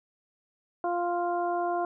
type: harmonic tone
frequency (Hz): 349.2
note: F4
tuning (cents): 0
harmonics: 1 / 2 / 3 / 4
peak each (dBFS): -31 / -28 / -35 / -40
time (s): 0.84-1.85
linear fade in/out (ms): 2
effects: none